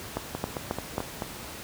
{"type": "two click trains", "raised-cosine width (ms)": 1, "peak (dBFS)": [-16, -13], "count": [5, 4], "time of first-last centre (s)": [[0.35, 1.221], [0.17, 0.981]], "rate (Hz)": [4.59, 3.7], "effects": ["pink hiss -40 dBFS RMS until 1.63 s", "high-pass 60 Hz 12 dB/octave"]}